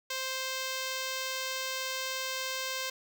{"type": "tone", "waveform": "5% pulse", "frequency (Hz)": 523.3, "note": "C5", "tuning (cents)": 0, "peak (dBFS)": -21, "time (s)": [0.1, 2.9], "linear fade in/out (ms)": 5, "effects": []}